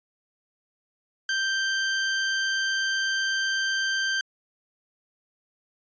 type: tone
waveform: sawtooth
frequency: 1568 Hz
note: G6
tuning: in tune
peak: -20 dBFS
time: 1.29-4.21 s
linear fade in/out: 2 ms
effects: resampled to 16000 Hz